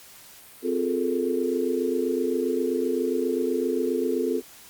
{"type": "tone cluster", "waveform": "sine", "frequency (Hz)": [259.7, 351.3, 420.4, 448], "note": ["C4", "F4", "G#4", "A4"], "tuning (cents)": [-13, 10, 21, 31], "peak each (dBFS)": -28, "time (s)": [0.62, 4.42], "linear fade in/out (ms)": 50, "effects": ["white hiss -48 dBFS RMS until 4.69 s", "Opus 48 kbps"]}